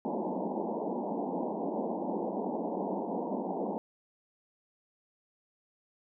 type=band-pass noise; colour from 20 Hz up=pink; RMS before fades=-34 dBFS; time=0.05-3.78 s; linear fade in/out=0 ms; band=180 to 950 Hz; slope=96 dB/octave; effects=none